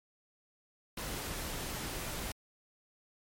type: noise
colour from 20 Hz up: pink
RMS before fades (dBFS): -39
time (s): 0.97-2.32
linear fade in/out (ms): 5
effects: MP3 64 kbps